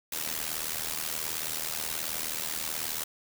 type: noise with amplitude modulation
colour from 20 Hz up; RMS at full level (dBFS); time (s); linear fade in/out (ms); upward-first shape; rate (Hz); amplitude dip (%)
white; -30; 0.12-3.04; 5; sine; 78.7; 80
effects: none